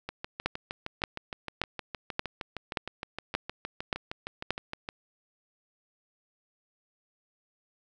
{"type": "two click trains", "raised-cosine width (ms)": 0.3, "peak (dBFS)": [-11, -19], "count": [8, 32], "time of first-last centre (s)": [[0.46, 4.506], [0.09, 4.889]], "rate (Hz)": [1.73, 6.46], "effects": []}